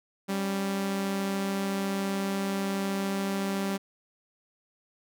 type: tone pair together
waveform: sawtooth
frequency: 196 / 277.2 Hz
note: G3 / C#4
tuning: 0 / 0 cents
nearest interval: tritone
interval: 600 cents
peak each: -24 / -35 dBFS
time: 0.28-3.78 s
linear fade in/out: 20 ms
effects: none